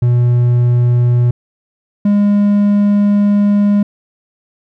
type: tone pair in turn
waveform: triangle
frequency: 121.5 / 204.3 Hz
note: B2 / G#3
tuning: -28 / -28 cents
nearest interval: major sixth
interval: 900 cents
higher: second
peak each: -6 dBFS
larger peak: neither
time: 0.02-1.31 / 2.05-3.83 s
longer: second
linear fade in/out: 5 ms
effects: none